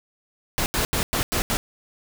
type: noise bursts at uneven times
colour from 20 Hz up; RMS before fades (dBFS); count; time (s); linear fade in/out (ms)
pink; -23; 6; 0.58-0.66 / 0.74-0.85 / 0.93-1.03 / 1.13-1.23 / 1.32-1.42 / 1.5-1.57; 0
effects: none